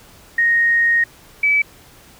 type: tone pair in turn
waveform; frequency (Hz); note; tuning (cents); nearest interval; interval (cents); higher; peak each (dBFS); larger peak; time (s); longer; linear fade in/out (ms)
sine; 1864 / 2296; A#6 / D7; -1 / -40; major third; 361; second; -12; neither; 0.38-1.04 / 1.43-1.62; first; 5
effects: pink hiss -46 dBFS RMS until 2.19 s